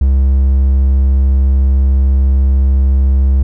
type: tone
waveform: triangle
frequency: 66.9 Hz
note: C2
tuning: 39 cents sharp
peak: -5 dBFS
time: 0.01-3.43 s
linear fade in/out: 5 ms
effects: none